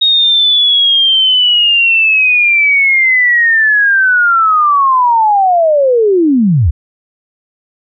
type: linear sweep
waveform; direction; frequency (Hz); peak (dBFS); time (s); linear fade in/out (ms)
sine; down; 3754 to 63.6; -6; 0.01-6.71; 10
effects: none